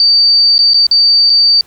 sine tone with dropouts, 4615 Hz, D8, 31 cents flat, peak -5 dBFS, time 0-1.61 s, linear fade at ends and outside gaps 1 ms, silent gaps 0.581-0.59 / 0.735-0.743 / 0.867-0.912 / 1.297-1.301 s, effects pink hiss -47 dBFS RMS until 1.66 s

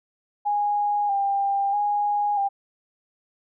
sine tone with vibrato, 810 Hz, G#5, 43 cents flat, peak -20 dBFS, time 0.45-2.49 s, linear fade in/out 20 ms, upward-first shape square, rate 0.78 Hz, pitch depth 31 cents each way, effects none

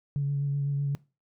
sine tone with vibrato, 141.4 Hz, C#3, 35 cents sharp, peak -24 dBFS, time 0.16-0.95 s, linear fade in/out 0 ms, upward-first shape sine, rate 7.9 Hz, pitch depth 17 cents each way, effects noise-tail reverb RT60 0.3 s tail -22 dB re dry + tanh soft clip ceiling -20 dBFS

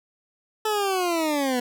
20% pulse linear sweep, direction down, 437.3 to 241.7 Hz, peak -17 dBFS, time 0.65-1.6 s, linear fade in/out 5 ms, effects none

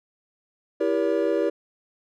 triangle chord, E diminished seventh, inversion none, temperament just, 329.6 / 395.6 / 474.7 / 569.6 Hz, E4 / G4 / Bb4 / Db5, 0 / +16 / +31 / +47 cents, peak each -24 dBFS, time 0.8-1.5 s, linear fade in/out 10 ms, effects none

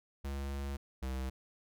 square tone pair in turn, 69.3 / 65.34 Hz, C#2 / C2, 0 / -2 cents, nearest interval minor second, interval 102 cents, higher first, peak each -37 / -36 dBFS, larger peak second, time 0.24-0.77 / 1.02-1.3 s, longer first, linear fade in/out 10 ms, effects none

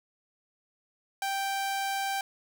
sawtooth tone, 784 Hz, G5, in tune, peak -25 dBFS, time 1.22-2.21 s, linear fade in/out 2 ms, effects none

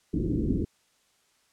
white low-pass noise, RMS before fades -27 dBFS, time 0.13-0.65 s, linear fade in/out 10 ms, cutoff 370 Hz, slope 48 dB/octave, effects white hiss -67 dBFS RMS until 1.52 s + low-pass 9000 Hz 12 dB/octave

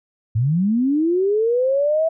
sine linear sweep, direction up, 102.2 to 658 Hz, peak -15 dBFS, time 0.35-2.09 s, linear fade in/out 10 ms, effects none

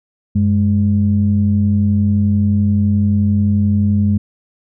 sine tone pair together, 95.4 / 206.9 Hz, G2 / G#3, -47 / -6 cents, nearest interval octave + minor second, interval 1341 cents, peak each -13 dBFS, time 0.35-4.18 s, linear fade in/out 10 ms, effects tanh soft clip ceiling -3 dBFS

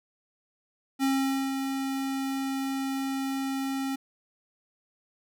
square tone with ADSR envelope, 269.7 Hz, C#4, 47 cents flat, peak -23 dBFS, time 0.99-3.96 s, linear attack 42 ms, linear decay 480 ms, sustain -6 dB, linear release 10 ms, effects none

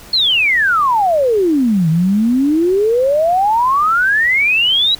sine exponential two-way sweep, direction down then up, 4350 to 155.56 to 3969 Hz, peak -10 dBFS, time 0.13-4.95 s, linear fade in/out 5 ms, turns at 1.89 s, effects pink hiss -38 dBFS RMS until 4.99 s

